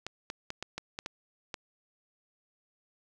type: clicks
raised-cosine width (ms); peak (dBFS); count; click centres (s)
0.2; -19; 8; 0.066 / 0.301 / 0.504 / 0.626 / 0.78 / 0.989 / 1.061 / 1.542
effects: none